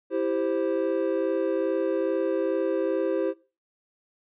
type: chord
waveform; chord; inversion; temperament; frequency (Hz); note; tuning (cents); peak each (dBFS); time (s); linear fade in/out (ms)
triangle; C major; first; equal; 329.6 / 392 / 523.3; E4 / G4 / C5; 0 / 0 / 0; -26; 0.1-3.34; 50
effects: noise-tail reverb RT60 0.3 s tail -18 dB re dry + resampled to 8000 Hz